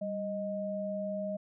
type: tone pair together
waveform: sine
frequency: 196.01 / 622.3 Hz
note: G3 / D#5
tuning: 0 / 0 cents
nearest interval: octave + minor sixth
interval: 2000 cents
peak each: -37 / -34 dBFS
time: 0.01-1.37 s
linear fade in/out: 10 ms
effects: none